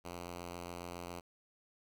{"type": "tone", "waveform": "5% pulse", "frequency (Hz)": 87.31, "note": "F2", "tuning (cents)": 0, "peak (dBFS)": -32, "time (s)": [0.04, 1.21], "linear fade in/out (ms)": 20, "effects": []}